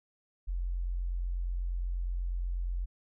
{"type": "tone", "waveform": "sine", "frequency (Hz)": 44.16, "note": "F1", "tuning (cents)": 20, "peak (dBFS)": -30, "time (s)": [0.47, 2.86], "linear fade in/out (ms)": 20, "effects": []}